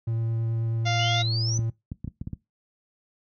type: tone with vibrato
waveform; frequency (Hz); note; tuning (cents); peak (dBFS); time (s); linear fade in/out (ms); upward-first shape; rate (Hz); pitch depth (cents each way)
triangle; 113.9; A#2; -40; -22; 0.07-1.7; 5; sine; 9.3; 8
type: harmonic tone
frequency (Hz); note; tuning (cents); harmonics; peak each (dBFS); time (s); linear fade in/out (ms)
698.5; F5; 0; 1 / 2 / 3 / 4 / 5 / 6 / 7 / 8 / 9; -28 / -35 / -31 / -36 / -33 / -40 / -40 / -38 / -42; 0.85-1.23; 20
type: exponential sweep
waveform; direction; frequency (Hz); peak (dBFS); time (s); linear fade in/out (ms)
sine; up; 2794 to 6160; -28; 0.99-1.58; 5
type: clicks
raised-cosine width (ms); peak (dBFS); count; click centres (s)
5; -19; 7; 1.591 / 1.918 / 2.045 / 2.077 / 2.214 / 2.273 / 2.332
effects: noise-tail reverb RT60 0.2 s tail -21 dB re dry + high-pass 60 Hz 12 dB/octave